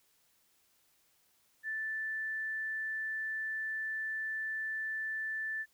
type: tone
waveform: sine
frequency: 1760 Hz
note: A6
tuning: in tune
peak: -34 dBFS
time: 1.63-5.66 s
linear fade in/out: 50 ms
effects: white hiss -71 dBFS RMS until 5.73 s